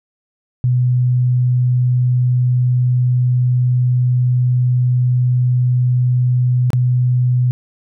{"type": "tone with dropouts", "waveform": "sine", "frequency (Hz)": 124.7, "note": "B2", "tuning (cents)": 17, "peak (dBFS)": -11, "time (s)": [0.64, 7.51], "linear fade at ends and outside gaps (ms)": 0, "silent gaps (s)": [6.704, 6.732], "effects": []}